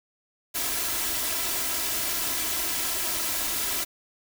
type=noise with comb filter; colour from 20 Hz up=white; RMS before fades=-28 dBFS; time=0.54-3.85 s; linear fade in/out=20 ms; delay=3 ms; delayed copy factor=+0.6; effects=none